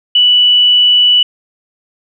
sine tone, 2960 Hz, F#7, in tune, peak -5 dBFS, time 0.15-1.23 s, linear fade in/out 5 ms, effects none

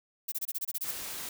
violet noise bursts, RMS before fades -33 dBFS, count 10, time 0.28-0.915 s, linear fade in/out 10 ms, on 41 ms, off 25 ms
white noise, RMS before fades -39 dBFS, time 0.84-1.29 s, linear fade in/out 2 ms
effects none

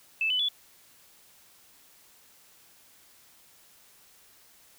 sine tone with pitch steps, 2630 / 3004 / 3430 Hz, E7 / F#7 / A7, -5 / +26 / -45 cents, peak -24 dBFS, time 0.21-0.486 s, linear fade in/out 2 ms, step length 92 ms, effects white hiss -58 dBFS RMS until 4.78 s

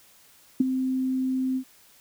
sine tone with ADSR envelope, 260 Hz, C4, 11 cents flat, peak -13 dBFS, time 0.6-1.64 s, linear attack 6 ms, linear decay 16 ms, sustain -10 dB, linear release 76 ms, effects white hiss -56 dBFS RMS until 2 s

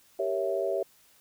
sine chord, G diminished seventh, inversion none, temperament equal, 392 / 466.2 / 554.4 / 659.3 Hz, G4 / Bb4 / Db5 / Fb5, 0 / 0 / 0 / 0 cents, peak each -31 / -36 / -31 / -31 dBFS, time 0.19-0.83 s, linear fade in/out 5 ms, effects white hiss -61 dBFS RMS until 1.2 s

